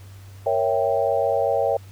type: chord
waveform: sine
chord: A# diminished seventh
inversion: none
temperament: equal with one note detuned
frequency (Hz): 466.2 / 554.4 / 659.3 / 787.6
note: A#4 / C#5 / E5 / G5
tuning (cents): 0 / 0 / 0 / +8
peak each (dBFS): -25 / -22 / -24 / -25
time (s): 0.46-1.77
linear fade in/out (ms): 5
effects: added 97 Hz sine -40 dBFS peak until 1.91 s + pink hiss -52 dBFS RMS until 1.91 s